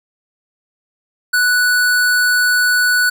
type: tone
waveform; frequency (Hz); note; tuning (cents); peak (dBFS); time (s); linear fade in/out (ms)
square; 1480; F#6; 0; -12; 1.33-3.1; 10
effects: none